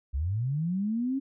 sine linear sweep, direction up, 60.8 to 277.2 Hz, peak -26 dBFS, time 0.13-1.2 s, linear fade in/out 20 ms, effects none

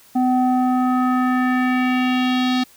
square tone with low-pass filter sweep, 253.2 Hz, B3, 43 cents sharp, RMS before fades -18 dBFS, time 0.15-2.64 s, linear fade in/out 10 ms, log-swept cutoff 660 to 4200 Hz, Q 2.6, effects white hiss -50 dBFS RMS until 2.76 s

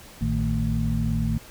harmonic tone with a mistuned harmonic, 56.2 Hz, A1, 37 cents sharp, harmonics 1 / 2 / 3 / 4, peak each -27 / -27 / -27 / -27 dBFS, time 0.21-1.38 s, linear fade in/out 5 ms, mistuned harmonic 3, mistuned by -140 cents, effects pink hiss -46 dBFS RMS until 1.5 s

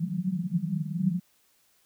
white band-pass noise, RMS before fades -29 dBFS, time 0-1.2 s, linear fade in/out 10 ms, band 160 to 190 Hz, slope 96 dB/octave, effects white hiss -66 dBFS RMS until 1.85 s

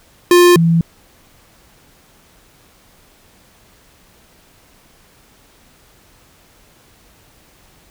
square / sine tone pair in turn, 352.6 / 166.41 Hz, F4 / E3, +17 / +17 cents, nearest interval octave + minor second, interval 1300 cents, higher first, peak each -6 / -9 dBFS, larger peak first, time 0.31-0.56 / 0.56-0.81 s, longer neither, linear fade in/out 2 ms, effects pink hiss -50 dBFS RMS until 7.9 s

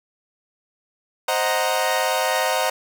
sawtooth chord, C half-diminished seventh, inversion none, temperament equal, 523.3 / 622.3 / 740 / 932.3 Hz, C5 / Eb5 / Gb5 / Bb5, 0 / 0 / 0 / 0 cents, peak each -21 dBFS, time 1.28-2.7 s, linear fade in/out 5 ms, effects none

